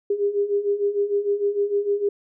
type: beating tone pair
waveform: sine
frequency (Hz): 401.3 / 407.9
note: G4 / G#4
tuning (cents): +41 / -31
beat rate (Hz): 6.6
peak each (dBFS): -25 / -21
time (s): 0.1-2.09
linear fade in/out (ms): 5
effects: none